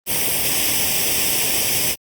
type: noise with comb filter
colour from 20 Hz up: white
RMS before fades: -19 dBFS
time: 0.06-1.96 s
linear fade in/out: 50 ms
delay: 0.36 ms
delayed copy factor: +0.75
effects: high-pass 60 Hz 12 dB/octave + Opus 32 kbps